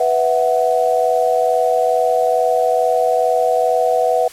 sine chord, B suspended fourth, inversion none, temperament just, 493.9 / 658.5 / 740.8 Hz, B4 / E5 / F#5, 0 / -2 / +2 cents, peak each -17 dBFS, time 0-4.28 s, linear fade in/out 5 ms, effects white hiss -39 dBFS RMS until 4.32 s + low-pass 12000 Hz 12 dB/octave

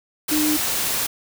sine tone in noise, 303.9 Hz, D#4, 41 cents flat, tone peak -19 dBFS, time 0.31-0.57 s, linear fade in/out 10 ms, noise white, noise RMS -23 dBFS, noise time 0.28-1.07 s, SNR +1 dB, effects none

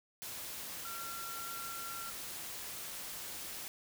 sine tone in noise, 1367 Hz, F6, 37 cents flat, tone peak -44 dBFS, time 0.85-2.1 s, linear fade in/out 0 ms, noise white, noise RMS -44 dBFS, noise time 0.22-3.68 s, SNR -3 dB, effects none

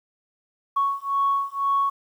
sine beating tone pair, 1108.7 / 1110.7 Hz, C#6 / C#6, 0 / +3 cents, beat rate 2 Hz, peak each -23 dBFS, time 0.76-1.9 s, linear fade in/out 10 ms, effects tanh soft clip ceiling -13 dBFS + 9-bit

